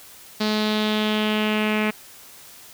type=tone with low-pass filter sweep; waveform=sawtooth; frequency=213.8 Hz; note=A3; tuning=49 cents flat; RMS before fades=-22 dBFS; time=0.4-1.91 s; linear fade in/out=10 ms; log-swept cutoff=4400 to 2400 Hz; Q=3.8; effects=white hiss -45 dBFS RMS until 2.73 s